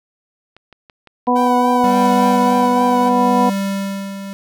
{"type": "clicks", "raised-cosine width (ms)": 0.3, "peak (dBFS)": -26, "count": 12, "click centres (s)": [0.566, 0.727, 0.898, 1.073, 1.27, 1.363, 1.47, 1.878, 2.105, 2.137, 2.238, 2.272]}
{"type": "harmonic tone", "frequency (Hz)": 246.9, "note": "B3", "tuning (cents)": 0, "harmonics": [1, 2, 3, 4], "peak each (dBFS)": [-16, -19, -18, -16], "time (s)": [1.27, 3.5], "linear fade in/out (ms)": 10}
{"type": "tone with vibrato", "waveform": "sawtooth", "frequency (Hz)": 761, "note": "F#5", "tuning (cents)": 48, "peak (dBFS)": -23, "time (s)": [1.35, 3.1], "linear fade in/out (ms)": 20, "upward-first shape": "triangle", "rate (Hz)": 3.5, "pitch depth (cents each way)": 61}
{"type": "tone with tremolo", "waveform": "square", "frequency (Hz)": 196.5, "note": "G3", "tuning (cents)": 4, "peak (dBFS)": -18, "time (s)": [1.84, 4.33], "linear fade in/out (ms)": 0, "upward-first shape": "sine", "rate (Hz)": 0.73, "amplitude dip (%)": 65}
{"effects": []}